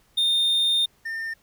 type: tone pair in turn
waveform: triangle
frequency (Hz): 3641 / 1807.9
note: A#7 / A6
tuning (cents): -41 / +46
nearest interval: octave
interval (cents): 1213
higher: first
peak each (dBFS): -17 / -26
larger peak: first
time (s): 0.17-0.86 / 1.05-1.34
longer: first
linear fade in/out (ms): 10
effects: pink hiss -62 dBFS RMS until 1.42 s